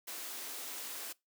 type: high-pass noise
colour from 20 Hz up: white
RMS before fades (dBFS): -43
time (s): 0.07-1.13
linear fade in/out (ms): 10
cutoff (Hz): 240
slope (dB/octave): 48
effects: noise-tail reverb RT60 0.2 s tail -22 dB re dry